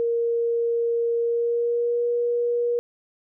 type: tone with pitch glide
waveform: sine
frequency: 467.3 to 477.7 Hz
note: A#4 to A#4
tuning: +4 to +42 cents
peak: -20 dBFS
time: 0-2.79 s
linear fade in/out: 0 ms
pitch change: +38 cents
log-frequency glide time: 1.19-2.06 s
effects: none